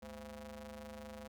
sawtooth ring-modulated tone, 151 Hz, D3, 48 cents sharp, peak -40 dBFS, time 0.02-1.28 s, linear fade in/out 10 ms, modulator 365 Hz, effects none

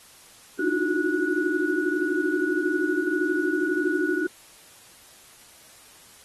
sine tone cluster, 297 / 318.7 / 356.4 / 368.9 / 1465 Hz, D4 / D#4 / F4 / F#4 / F#6, +20 / +42 / +35 / -5 / -18 cents, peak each -28 dBFS, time 0.59-4.27 s, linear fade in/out 5 ms, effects white hiss -51 dBFS RMS until 6.24 s + AAC 32 kbps

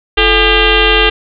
sine tone with frequency modulation, 1606 Hz, G6, 41 cents sharp, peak -6 dBFS, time 0.17-1.1 s, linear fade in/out 10 ms, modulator 390 Hz, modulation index 4.6, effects none

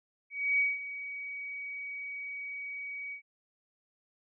sine tone with ADSR envelope, 2262 Hz, C#7, 34 cents sharp, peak -23 dBFS, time 0.3-3.22 s, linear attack 290 ms, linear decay 190 ms, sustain -14 dB, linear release 95 ms, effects none

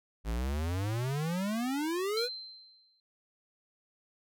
square exponential sweep, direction up, 51.91 to 506 Hz, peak -31 dBFS, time 0.24-2.29 s, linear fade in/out 50 ms
sine tone with exponential decay, 4108 Hz, C8, 33 cents flat, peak -30 dBFS, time 2.17-3 s, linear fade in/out 1 ms, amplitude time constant 180 ms
effects none

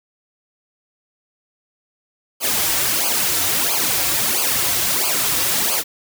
white noise with flanger, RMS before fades -19 dBFS, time 2.4-5.84 s, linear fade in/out 50 ms, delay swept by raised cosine 0.53 to 4.93 ms, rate 1.5 Hz, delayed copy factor -1, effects none

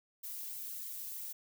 violet noise with flanger, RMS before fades -43 dBFS, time 0.23-1.33 s, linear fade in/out 10 ms, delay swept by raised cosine 0.95 to 4.35 ms, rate 3.1 Hz, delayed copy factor +0.65, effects none

